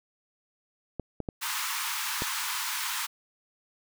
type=clicks; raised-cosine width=2 ms; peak=-19 dBFS; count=4; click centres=0.997 / 1.203 / 1.288 / 2.221 s
type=high-pass noise; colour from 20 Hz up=pink; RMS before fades=-32 dBFS; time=1.41-3.07 s; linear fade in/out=20 ms; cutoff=880 Hz; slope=96 dB/octave
effects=none